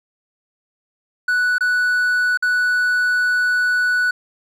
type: tone with dropouts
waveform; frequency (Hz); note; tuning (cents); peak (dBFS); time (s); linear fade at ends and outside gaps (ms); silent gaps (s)
triangle; 1480; F#6; 0; -13; 1.28-4.11; 5; 1.583-1.607 / 2.374-2.424
effects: none